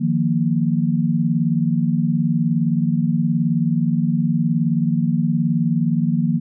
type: chord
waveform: sine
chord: Eb suspended second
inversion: none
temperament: equal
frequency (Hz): 155.56 / 174.61 / 233.1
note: Eb3 / F3 / Bb3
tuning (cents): 0 / 0 / 0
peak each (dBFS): -20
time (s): 0-6.4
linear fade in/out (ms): 20
effects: none